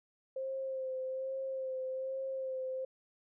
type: tone with vibrato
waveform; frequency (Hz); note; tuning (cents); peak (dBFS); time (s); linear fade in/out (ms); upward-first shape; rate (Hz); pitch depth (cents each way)
sine; 526; C5; +9; -35; 0.36-2.85; 5; sine; 1.2; 24
effects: none